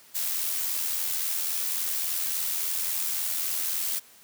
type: noise with amplitude modulation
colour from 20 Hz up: blue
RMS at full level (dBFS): -27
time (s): 0.14-4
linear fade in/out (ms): 20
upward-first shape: sine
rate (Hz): 83.6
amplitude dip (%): 40
effects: white hiss -54 dBFS RMS until 4.23 s + high-pass 100 Hz 12 dB/octave